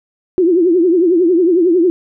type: tone with vibrato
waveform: sine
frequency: 349.2 Hz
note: F4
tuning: in tune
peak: -8 dBFS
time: 0.38-1.9 s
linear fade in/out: 0 ms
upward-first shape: triangle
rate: 11 Hz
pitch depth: 160 cents each way
effects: none